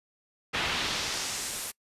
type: noise with band-pass filter sweep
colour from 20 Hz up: brown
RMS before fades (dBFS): -32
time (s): 0.53-1.72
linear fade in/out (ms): 20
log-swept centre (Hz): 2600 to 11000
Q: 1.2
effects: noise-tail reverb RT60 0.1 s tail -25 dB re dry + resampled to 32000 Hz